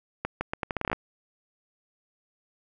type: accelerating click train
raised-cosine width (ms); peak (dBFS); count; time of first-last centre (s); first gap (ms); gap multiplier
0.5; -13; 12; 0.25-0.93; 160; 0.78
effects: none